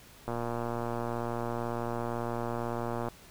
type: click train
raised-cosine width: 1 ms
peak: -20 dBFS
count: 332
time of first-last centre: 0.28-3.085 s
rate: 118 Hz
effects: pink hiss -54 dBFS RMS until 3.3 s